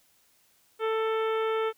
harmonic tone, 442.9 Hz, A4, 11 cents sharp, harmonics 1 / 2 / 3 / 4 / 5 / 6 / 7 / 8, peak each -26 / -36 / -33 / -43 / -41 / -48 / -45 / -50 dBFS, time 0.79-1.73 s, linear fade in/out 50 ms, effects white hiss -65 dBFS RMS until 1.77 s

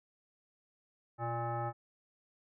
sine tone with frequency modulation, 349.2 Hz, F4, in tune, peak -33 dBFS, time 1.18-1.73 s, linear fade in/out 50 ms, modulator 470 Hz, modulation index 1.9, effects none

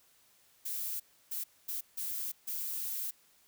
violet noise bursts at uneven times, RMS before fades -37 dBFS, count 5, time 0.65-1 / 1.31-1.44 / 1.68-1.81 / 1.97-2.32 / 2.47-3.11 s, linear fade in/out 10 ms, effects white hiss -66 dBFS RMS until 3.47 s

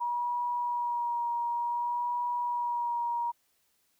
sine tone with vibrato, 957 Hz, A#5, 45 cents sharp, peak -28 dBFS, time 0-3.32 s, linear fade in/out 20 ms, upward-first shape sine, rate 0.55 Hz, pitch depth 18 cents each way, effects white hiss -72 dBFS RMS until 3.99 s

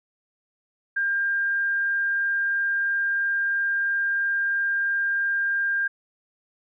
sine tone with frequency modulation, 1600 Hz, G6, 35 cents sharp, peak -21 dBFS, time 0.96-5.88 s, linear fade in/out 10 ms, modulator 23 Hz, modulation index 0.24, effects none

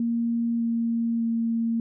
sine tone with pitch steps, 233.1 / 231.2 / 229.4 Hz, A#3 / A#3 / A#3, 0 / -14 / -28 cents, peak -22 dBFS, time 0-1.8 s, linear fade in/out 2 ms, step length 600 ms, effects none

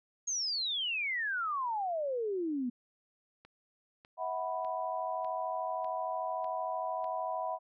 sine exponential sweep, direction down, 6640 to 236 Hz, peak -31 dBFS, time 0.27-2.7 s, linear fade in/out 10 ms
click train, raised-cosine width 0.3 ms, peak -38 dBFS, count 7, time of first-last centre 3.45-7.043 s, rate 1.67 Hz
sine chord, E suspended second, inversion none, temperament equal with one note detuned, 646.8 / 740 / 987.8 Hz, E5 / F#5 / B5, -33 / 0 / 0 cents, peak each -37 dBFS, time 4.17-7.59 s, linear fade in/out 50 ms
effects none

